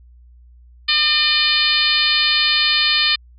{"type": "harmonic tone", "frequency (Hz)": 604, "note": "D5", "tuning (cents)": 48, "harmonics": [2, 3, 4, 5, 6, 7, 8], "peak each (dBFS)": [-28, -23, -21, -21, -20, -19, -23], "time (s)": [0.88, 3.16], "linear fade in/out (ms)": 10, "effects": ["added 60 Hz sine -43 dBFS peak until 3.38 s"]}